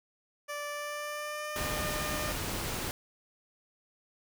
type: tone with pitch glide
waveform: 15% pulse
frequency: 585 to 604.9 Hz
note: D5 to D#5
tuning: -7 to -49 cents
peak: -29 dBFS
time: 0.48-2.33 s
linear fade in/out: 20 ms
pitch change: +58 cents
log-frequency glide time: 0.7-1.65 s
type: noise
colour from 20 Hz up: pink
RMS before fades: -35 dBFS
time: 1.56-2.91 s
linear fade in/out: 0 ms
effects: none